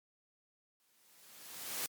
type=noise with exponential growth; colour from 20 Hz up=white; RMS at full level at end=-36 dBFS; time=0.8-1.86 s; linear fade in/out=0 ms; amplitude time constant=230 ms; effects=high-pass 150 Hz 12 dB/octave + MP3 96 kbps